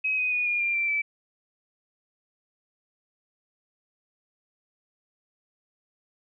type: tone with pitch steps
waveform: sine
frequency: 2541 / 2502 / 2463 / 2425 / 2387 / 2350 / 2314 Hz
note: D#7 / D#7 / D#7 / D#7 / D7 / D7 / D7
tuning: +36 / +9 / -18 / -45 / +28 / +1 / -26 cents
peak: -23 dBFS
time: 0.04-1.02 s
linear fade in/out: 10 ms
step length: 140 ms
effects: none